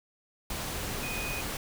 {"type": "tone in noise", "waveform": "sine", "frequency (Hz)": 2489, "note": "D#7", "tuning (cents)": 0, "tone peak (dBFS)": -36, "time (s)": [1.03, 1.41], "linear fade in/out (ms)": 2, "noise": "pink", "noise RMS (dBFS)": -35, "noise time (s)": [0.5, 1.57], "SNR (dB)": -4, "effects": []}